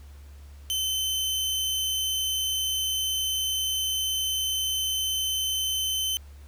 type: tone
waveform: sawtooth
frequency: 3067 Hz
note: G7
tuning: 38 cents flat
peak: -22 dBFS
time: 0.7-6.17 s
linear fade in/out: 0 ms
effects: added 71 Hz sine -43 dBFS peak until 6.47 s + pink hiss -58 dBFS RMS until 6.47 s